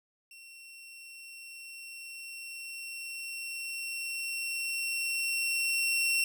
sawtooth tone with level ramp, 2722 Hz, F7, 45 cents flat, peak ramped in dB -46 to -22 dBFS, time 0.31-6.24 s, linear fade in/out 2 ms, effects none

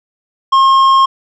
sine tone with tanh clipping, 1073 Hz, C6, 43 cents sharp, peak -7 dBFS, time 0.52-1.06 s, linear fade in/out 10 ms, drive 8 dB, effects none

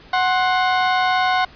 30% pulse tone pair together, 740 / 1056.5 Hz, F#5 / C6, 0 / +16 cents, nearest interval tritone, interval 616 cents, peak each -14 / -19 dBFS, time 0.13-1.45 s, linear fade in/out 5 ms, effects pink hiss -45 dBFS RMS until 1.55 s + resampled to 11025 Hz

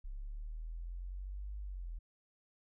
sine linear two-way sweep, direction up then down, 33.32 to 51.1 to 39.14 Hz, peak -40 dBFS, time 0.04-1.99 s, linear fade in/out 10 ms, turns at 1.58 s, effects none

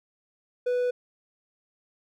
triangle tone, 493.9 Hz, B4, in tune, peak -21 dBFS, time 0.66-0.91 s, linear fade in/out 10 ms, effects none

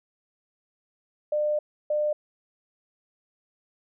sine tone bursts at uneven times, 600 Hz, D5, 37 cents sharp, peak -22 dBFS, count 2, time 1.32-1.59 / 1.9-2.13 s, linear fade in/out 5 ms, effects none

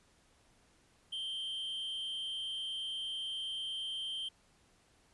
triangle tone with amplitude modulation, 3136 Hz, G7, in tune, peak -33 dBFS, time 1.12-4.29 s, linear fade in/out 10 ms, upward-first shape sine, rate 229 Hz, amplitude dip 50%, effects pink hiss -68 dBFS RMS until 5.13 s + resampled to 24000 Hz

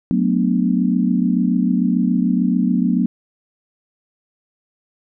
sine chord, B minor seventh, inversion second, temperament equal, 185 / 220 / 246.9 / 293.7 Hz, F#3 / A3 / B3 / D4, 0 / 0 / 0 / 0 cents, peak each -18 / -21 / -18 / -24 dBFS, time 0.11-3.06 s, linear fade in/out 0 ms, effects none

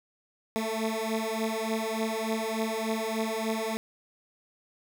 15% pulse beating tone pair, 220 / 223.4 Hz, A3 / A3, 0 / +27 cents, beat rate 3.4 Hz, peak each -25 dBFS, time 0.56-3.77 s, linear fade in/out 0 ms, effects none

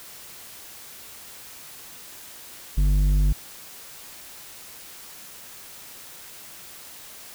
square tone with low-pass filter, 49 Hz, G1, in tune, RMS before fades -19 dBFS, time 2.77-3.33 s, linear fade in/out 10 ms, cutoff 150 Hz, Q 0.99, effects white hiss -43 dBFS RMS until 7.34 s

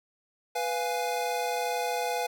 square chord, F diminished, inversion second, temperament equal, 493.9 / 698.5 / 830.6 Hz, Cb5 / F5 / Ab5, 0 / 0 / 0 cents, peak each -33 dBFS, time 0.55-2.27 s, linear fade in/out 10 ms, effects none

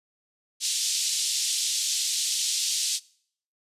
white band-pass noise, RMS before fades -27 dBFS, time 0.6-3 s, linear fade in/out 50 ms, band 3300 to 8100 Hz, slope 24 dB/octave, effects noise-tail reverb RT60 0.6 s tail -23 dB re dry + resampled to 32000 Hz

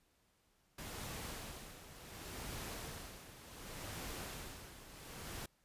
pink noise with tremolo, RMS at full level -45 dBFS, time 0.78-5.46 s, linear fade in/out 5 ms, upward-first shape sine, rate 0.68 Hz, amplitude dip 70%, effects pink hiss -75 dBFS RMS until 5.64 s + resampled to 32000 Hz

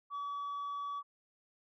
sine tone, 1141 Hz, C#6, 50 cents sharp, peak -34 dBFS, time 0.1-1.03 s, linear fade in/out 50 ms, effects tanh soft clip ceiling -36 dBFS

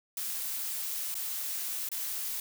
blue noise with dropouts, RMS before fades -35 dBFS, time 0.17-2.4 s, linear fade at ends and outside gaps 2 ms, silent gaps 1.143-1.152 / 1.889-1.916 s, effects none

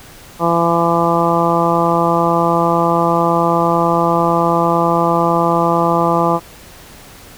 harmonic tone, 169 Hz, E3, 43 cents sharp, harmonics 1 / 2 / 3 / 4 / 5 / 6 / 7, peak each -19 / -19 / -19 / -19 / -19 / -19 / -19 dBFS, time 0.39-6.4 s, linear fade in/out 50 ms, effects pink hiss -39 dBFS RMS until 7.37 s

